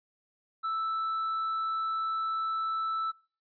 triangle tone, 1318.5 Hz, E6, in tune, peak -27 dBFS, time 0.63-3.12 s, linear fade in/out 20 ms, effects noise-tail reverb RT60 0.4 s tail -24 dB re dry + resampled to 11025 Hz

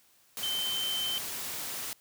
sine tone in noise, 3092 Hz, G7, 24 cents flat, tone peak -30 dBFS, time 0.43-1.18 s, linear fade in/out 0 ms, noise white, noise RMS -37 dBFS, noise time 0.37-1.93 s, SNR +4 dB, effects white hiss -64 dBFS RMS until 2 s + high-pass 60 Hz 12 dB/octave

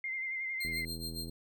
sine tone with vibrato, 2093 Hz, C7, in tune, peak -34 dBFS, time 0.04-0.85 s, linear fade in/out 2 ms, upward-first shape sine, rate 11 Hz, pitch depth 33 cents each way
sawtooth tone with tremolo, 4186 Hz, C8, in tune, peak -34 dBFS, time 0.6-1.3 s, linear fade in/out 10 ms, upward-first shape sine, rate 7.1 Hz, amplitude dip 85%
click train, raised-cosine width 3 ms, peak -32 dBFS, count 54, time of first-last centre 0.65-1.295 s, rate 82.2 Hz
effects none

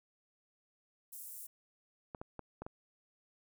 pink high-pass noise, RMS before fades -48 dBFS, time 1.12-1.47 s, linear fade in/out 10 ms, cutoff 9000 Hz, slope 24 dB/octave
clicks, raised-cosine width 1 ms, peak -29 dBFS, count 5, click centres 2.148 / 2.215 / 2.393 / 2.62 / 2.665 s
effects none

